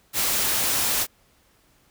white noise, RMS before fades -23 dBFS, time 0.13-1.07 s, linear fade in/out 50 ms, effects pink hiss -61 dBFS RMS until 1.9 s

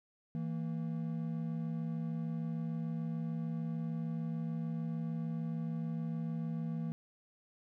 triangle tone pair together, 163.1 / 229.8 Hz, E3 / A#3, -18 / -25 cents, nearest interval tritone, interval 593 cents, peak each -34 / -38 dBFS, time 0.35-6.92 s, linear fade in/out 0 ms, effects none

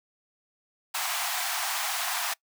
pink high-pass noise, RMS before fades -30 dBFS, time 0.94-2.34 s, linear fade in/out 10 ms, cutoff 680 Hz, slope 96 dB/octave, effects noise-tail reverb RT60 0.1 s tail -23 dB re dry

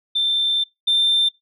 sine tone pair in turn, 3565 / 3579 Hz, A7 / A7, +22 / +29 cents, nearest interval unison, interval 7 cents, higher second, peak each -16 / -13 dBFS, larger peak second, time 0.15-0.64 / 0.87-1.29 s, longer first, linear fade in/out 10 ms, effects noise-tail reverb RT60 0.2 s tail -23 dB re dry + tanh soft clip ceiling -11 dBFS

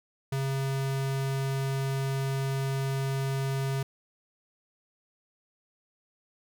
square tone, 135.5 Hz, C#3, 39 cents flat, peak -28 dBFS, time 0.32-3.83 s, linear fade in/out 5 ms, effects none

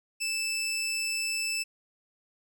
20% pulse tone, 2637 Hz, E7, in tune, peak -24 dBFS, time 0.2-1.64 s, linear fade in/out 20 ms, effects none

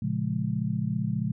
sine chord, Bb minor seventh, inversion none, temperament just, 116.54 / 139.85 / 174.81 / 209.8 Hz, Bb2 / Db3 / F3 / Ab3, 0 / +16 / +2 / +18 cents, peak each -31 dBFS, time 0.02-1.32 s, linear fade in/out 5 ms, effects none

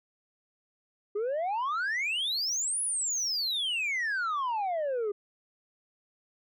sine exponential two-way sweep, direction up then down, 397.9 to 10440 to 397.9 Hz, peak -25 dBFS, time 1.15-5.12 s, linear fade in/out 10 ms, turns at 2.82 s, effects tanh soft clip ceiling -27 dBFS

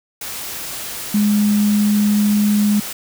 sine tone in noise, 207.9 Hz, G#3, 2 cents sharp, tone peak -12 dBFS, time 1.14-2.8 s, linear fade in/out 5 ms, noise white, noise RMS -28 dBFS, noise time 0.21-2.93 s, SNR +13 dB, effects none

